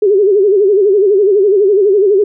sine tone with vibrato, 400 Hz, G4, 35 cents sharp, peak -6 dBFS, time 0.02-2.24 s, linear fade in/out 5 ms, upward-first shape sine, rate 12 Hz, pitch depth 120 cents each way, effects none

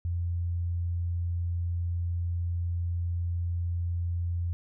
sine tone, 86.4 Hz, F2, 18 cents flat, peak -27 dBFS, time 0.05-4.53 s, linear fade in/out 0 ms, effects none

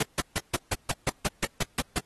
pink noise bursts, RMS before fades -26 dBFS, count 12, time 0-1.986 s, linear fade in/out 5 ms, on 28 ms, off 150 ms, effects pink hiss -64 dBFS RMS until 2.05 s + AAC 32 kbps

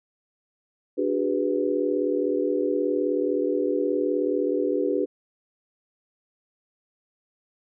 sine chord, G# half-diminished seventh, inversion second, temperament equal with one note detuned, 293.7 / 370 / 409.1 / 493.9 Hz, D4 / F#4 / G#4 / B4, 0 / 0 / -26 / 0 cents, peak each -27 dBFS, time 0.97-5.06 s, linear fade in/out 20 ms, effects none

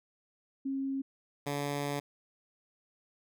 sine / 10% pulse tone pair in turn, 270.7 / 143.4 Hz, C#4 / D3, -41 / -41 cents, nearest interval major seventh, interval 1100 cents, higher first, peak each -31 / -24 dBFS, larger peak second, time 0.65-1.02 / 1.46-2 s, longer second, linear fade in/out 10 ms, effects none

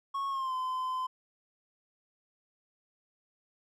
triangle tone with pitch glide, 1100 to 1026.3 Hz, C#6 to C6, -14 to -34 cents, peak -29 dBFS, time 0.14-1.07 s, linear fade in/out 10 ms, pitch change -120 cents, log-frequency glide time 0.29-0.54 s, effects none

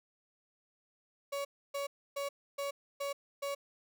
35% pulse tone bursts, 562 Hz, C#5, 24 cents sharp, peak -33 dBFS, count 6, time 1.32-3.55 s, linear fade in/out 10 ms, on 130 ms, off 290 ms, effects none

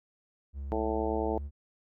triangle tone with pitch glide, 69.3 to 71.45 Hz, C#2 to D2, 0 to -47 cents, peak -33 dBFS, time 0.53-1.51 s, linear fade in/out 50 ms, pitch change +53 cents, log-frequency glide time 0.86-1.07 s
harmonic tone, 110 Hz, A2, in tune, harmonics 2 / 3 / 4 / 5 / 6 / 7 / 8, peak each -39 / -34 / -33 / -38 / -37 / -38 / -38 dBFS, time 0.72-1.38 s, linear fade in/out 0 ms
effects none

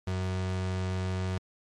35% pulse tone, 92.9 Hz, F#2, 7 cents sharp, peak -27 dBFS, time 0.07-1.38 s, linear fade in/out 5 ms, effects low-pass 7000 Hz 12 dB/octave + MP3 64 kbps

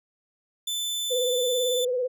sawtooth tone, 3520 Hz, A7, in tune, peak -24 dBFS, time 0.67-1.85 s, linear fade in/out 5 ms
sine tone with vibrato, 500 Hz, B4, 21 cents sharp, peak -23 dBFS, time 1.1-2.08 s, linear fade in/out 20 ms, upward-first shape sine, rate 18 Hz, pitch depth 54 cents each way
effects none

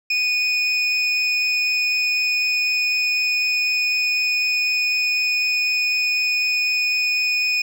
triangle tone pair together, 2476 / 5246 Hz, D#7 / E8, -9 / -9 cents, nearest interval octave + minor second, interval 1300 cents, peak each -17 / -23 dBFS, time 0.1-7.62 s, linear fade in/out 5 ms, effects none

